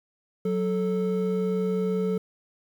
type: tone pair together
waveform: triangle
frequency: 184.7 / 438.7 Hz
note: F#3 / A4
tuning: -3 / -5 cents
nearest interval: octave + minor third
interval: 1498 cents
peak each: -24 / -24 dBFS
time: 0.45-2.18 s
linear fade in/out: 5 ms
effects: 9-bit